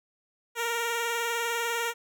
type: tone with vibrato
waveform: 10% pulse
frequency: 466.2 Hz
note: A#4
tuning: in tune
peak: -19 dBFS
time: 0.55-1.94 s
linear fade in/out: 50 ms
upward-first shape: sine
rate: 20 Hz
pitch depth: 39 cents each way
effects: none